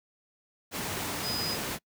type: tone in noise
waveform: sine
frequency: 4978 Hz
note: D#8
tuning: in tune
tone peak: -31 dBFS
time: 1.22-1.58 s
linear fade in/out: 50 ms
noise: pink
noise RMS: -33 dBFS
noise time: 0.71-1.79 s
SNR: -1 dB
effects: noise-tail reverb RT60 0.1 s tail -25 dB re dry + high-pass 100 Hz 12 dB/octave